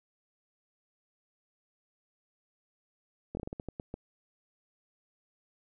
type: slowing click train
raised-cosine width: 2 ms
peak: -24 dBFS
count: 10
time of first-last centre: 3.35-3.941 s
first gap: 21 ms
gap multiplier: 1.27
effects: none